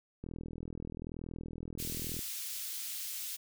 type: click train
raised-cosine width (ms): 3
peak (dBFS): -29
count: 81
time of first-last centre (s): 0.24-2.191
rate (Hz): 41
type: high-pass noise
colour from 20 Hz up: white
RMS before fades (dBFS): -40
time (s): 1.78-3.37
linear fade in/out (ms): 20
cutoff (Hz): 2900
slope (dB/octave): 12
effects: none